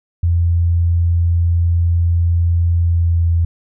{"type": "tone with pitch glide", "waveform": "sine", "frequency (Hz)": [85.3, 84.17], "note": ["F2", "E2"], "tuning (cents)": [-40, 37], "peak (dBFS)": -11, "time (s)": [0.23, 3.45], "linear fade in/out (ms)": 5, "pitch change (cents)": -23, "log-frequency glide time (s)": [2.77, 3.29], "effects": []}